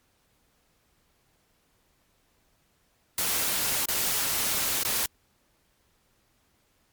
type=noise with dropouts; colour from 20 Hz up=white; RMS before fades=-27 dBFS; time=3.18-5.06 s; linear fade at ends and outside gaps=2 ms; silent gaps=3.856-3.885 / 4.834-4.849 s; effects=pink hiss -68 dBFS RMS until 6.92 s + MP3 96 kbps